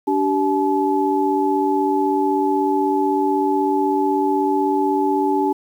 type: tone cluster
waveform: sine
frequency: 290.2 / 386.3 / 859 Hz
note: D4 / G4 / A5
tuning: -21 / -25 / -42 cents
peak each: -20 dBFS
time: 0.07-5.53 s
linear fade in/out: 10 ms
effects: 8-bit